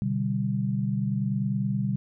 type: chord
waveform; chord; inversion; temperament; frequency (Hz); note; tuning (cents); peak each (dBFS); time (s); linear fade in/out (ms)
sine; G major; first; equal with one note detuned; 126.07 / 146.83 / 196; B2 / D3 / G3; +36 / 0 / 0; -28 / -31 / -27; 0.02-1.96; 0
effects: none